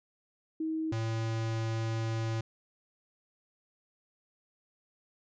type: tone pair in turn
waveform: sine / square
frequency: 318 / 112.67 Hz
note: D#4 / A2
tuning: +38 / +42 cents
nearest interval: octave + tritone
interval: 1796 cents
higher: first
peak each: -30 / -31 dBFS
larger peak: first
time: 0.6-0.92 / 0.92-2.41 s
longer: second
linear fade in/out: 5 ms
effects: resampled to 16000 Hz